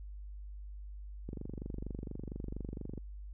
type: click train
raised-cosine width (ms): 3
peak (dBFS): -28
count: 42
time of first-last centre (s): 1.29-2.977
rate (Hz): 24.3
effects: added 50 Hz sine -43 dBFS peak until 3.33 s